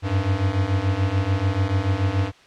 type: beating tone pair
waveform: square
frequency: 92.7 / 99.6 Hz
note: F#2 / G2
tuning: +4 / +28 cents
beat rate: 6.9 Hz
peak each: -24 / -22 dBFS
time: 0.02-2.32 s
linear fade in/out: 50 ms
effects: white hiss -51 dBFS RMS until 2.46 s + low-pass 4000 Hz 12 dB/octave